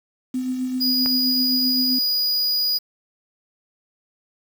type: tone with tremolo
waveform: sine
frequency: 255.3 Hz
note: C4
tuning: 42 cents flat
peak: -20 dBFS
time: 0.34-1.99 s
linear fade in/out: 5 ms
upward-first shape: triangle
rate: 7.7 Hz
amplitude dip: 45%
type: tone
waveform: square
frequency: 4912 Hz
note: D#8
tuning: 23 cents flat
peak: -19 dBFS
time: 0.8-2.79 s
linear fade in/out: 20 ms
type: click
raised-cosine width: 0.5 ms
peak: -15 dBFS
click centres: 1.06 s
effects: 7-bit